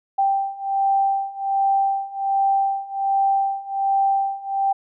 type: beating tone pair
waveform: sine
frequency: 784 / 785.3 Hz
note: G5 / G5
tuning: 0 / +3 cents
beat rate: 1.3 Hz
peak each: -22 / -20 dBFS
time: 0.18-4.73 s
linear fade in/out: 10 ms
effects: none